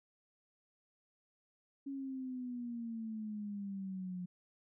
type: exponential sweep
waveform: sine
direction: down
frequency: 277.9 to 178.1 Hz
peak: -39 dBFS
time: 1.86-4.26 s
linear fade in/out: 10 ms
effects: none